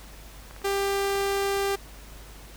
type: click train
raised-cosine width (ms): 0.5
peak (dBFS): -29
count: 18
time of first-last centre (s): 0.51-1.424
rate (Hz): 18.6
type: tone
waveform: sawtooth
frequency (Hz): 396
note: G4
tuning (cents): +18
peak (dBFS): -20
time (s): 0.64-1.76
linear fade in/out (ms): 10
effects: added 50 Hz sine -44 dBFS peak until 2.56 s + pink hiss -48 dBFS RMS until 2.56 s